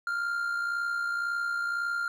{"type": "tone with amplitude modulation", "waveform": "triangle", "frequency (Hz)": 1396.9, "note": "F6", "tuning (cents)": 0, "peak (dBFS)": -24, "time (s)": [0.07, 2.08], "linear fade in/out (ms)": 2, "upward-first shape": "sine", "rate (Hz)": 61.9, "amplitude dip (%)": 45, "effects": []}